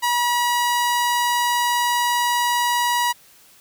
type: tone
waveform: sawtooth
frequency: 965 Hz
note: B5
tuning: 40 cents flat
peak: -14 dBFS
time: 0.02-3.13 s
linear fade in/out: 20 ms
effects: white hiss -51 dBFS RMS until 3.6 s